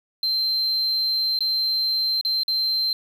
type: tone with dropouts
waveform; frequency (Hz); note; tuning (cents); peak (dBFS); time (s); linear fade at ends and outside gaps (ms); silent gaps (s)
triangle; 4124; C8; -26; -18; 0.23-2.93; 2; 1.39-1.406 / 2.212-2.249 / 2.434-2.48
effects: tanh soft clip ceiling -14 dBFS + 9-bit